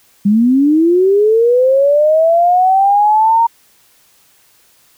sine linear sweep, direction up, 196 to 932.3 Hz, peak -7 dBFS, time 0.25-3.47 s, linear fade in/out 10 ms, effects white hiss -51 dBFS RMS until 4.97 s

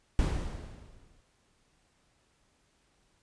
brown noise with exponential decay, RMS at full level -25 dBFS, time 0.19-1.21 s, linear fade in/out 0 ms, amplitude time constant 220 ms, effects pink hiss -70 dBFS RMS until 3.22 s + resampled to 22050 Hz

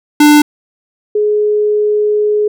square / sine tone pair in turn, 297.1 / 420.2 Hz, D4 / G#4, +20 / +20 cents, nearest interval tritone, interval 600 cents, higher second, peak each -4 / -9 dBFS, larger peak first, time 0.2-0.42 / 1.15-2.48 s, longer second, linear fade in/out 5 ms, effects none

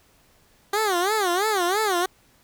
15% pulse tone with vibrato, 390 Hz, G4, 9 cents flat, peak -14 dBFS, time 0.73-2.06 s, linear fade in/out 5 ms, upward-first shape sine, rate 3 Hz, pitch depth 210 cents each way, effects pink hiss -59 dBFS RMS until 2.43 s

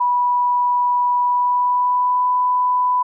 sine tone with pitch glide, 980 to 995.4 Hz, B5 to B5, -14 to +13 cents, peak -14 dBFS, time 0-3.03 s, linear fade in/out 10 ms, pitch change +27 cents, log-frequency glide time 1.22-2.27 s, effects none

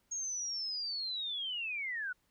sine linear sweep, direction down, 6600 to 1431 Hz, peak -35 dBFS, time 0.11-2.13 s, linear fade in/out 10 ms, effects pink hiss -75 dBFS RMS until 2.3 s

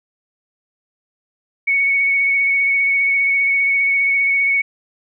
sine tone with vibrato, 2223 Hz, C#7, 4 cents sharp, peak -13 dBFS, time 1.67-4.62 s, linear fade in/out 10 ms, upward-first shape sine, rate 15 Hz, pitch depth 17 cents each way, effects none

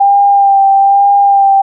sine tone with vibrato, 794 Hz, G5, 22 cents sharp, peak -4 dBFS, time 0-1.62 s, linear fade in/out 10 ms, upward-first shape sine, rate 1.1 Hz, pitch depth 22 cents each way, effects none

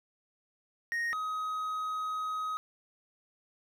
triangle tone pair in turn, 1864.7 / 1262.3 Hz, A#6 / D#6, 0 / +25 cents, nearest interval perfect fifth, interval 675 cents, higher first, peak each -28 / -30 dBFS, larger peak first, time 0.92-1.13 / 1.13-2.57 s, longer second, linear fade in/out 0 ms, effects none

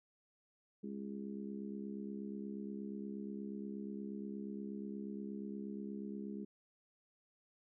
harmonic tone, 68.4 Hz, C#2, 23 cents flat, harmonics 3 / 4 / 5 / 6, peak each -43 / -50 / -50 / -51 dBFS, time 0.83-6.45 s, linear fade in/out 10 ms, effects none

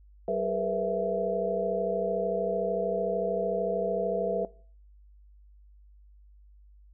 sine tone cluster, 191.3 / 410.9 / 468.7 / 502 / 664 Hz, G3 / G#4 / A#4 / B4 / E5, -42 / -18 / +9 / +28 / +12 cents, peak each -37 / -34 / -31 / -33 / -29 dBFS, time 0.28-4.45 s, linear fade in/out 2 ms, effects noise-tail reverb RT60 0.5 s tail -22 dB re dry + added 50 Hz sine -52 dBFS peak until 6.93 s

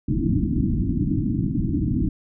white low-pass noise, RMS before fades -22 dBFS, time 0.08-2.09 s, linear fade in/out 5 ms, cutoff 320 Hz, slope 96 dB/octave, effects none

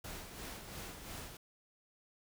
pink noise with tremolo, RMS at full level -45 dBFS, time 0.04-1.37 s, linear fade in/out 5 ms, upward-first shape sine, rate 2.9 Hz, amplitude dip 50%, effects none

